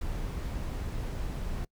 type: noise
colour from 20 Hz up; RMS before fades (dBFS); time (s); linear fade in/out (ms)
brown; -34; 0.01-1.65; 5
effects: noise-tail reverb RT60 0.1 s tail -23 dB re dry